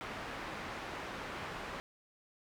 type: low-pass noise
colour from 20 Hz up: white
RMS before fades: -43 dBFS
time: 0.01-1.8 s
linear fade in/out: 0 ms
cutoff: 1700 Hz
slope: 12 dB/octave
effects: none